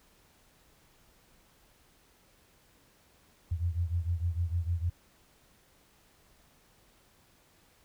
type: beating tone pair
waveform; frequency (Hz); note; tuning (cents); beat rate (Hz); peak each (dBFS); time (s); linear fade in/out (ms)
sine; 83.9 / 90.5; E2 / F#2; +31 / -38; 6.6; -30 / -33; 3.51-4.9; 10
effects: pink hiss -64 dBFS RMS until 7.84 s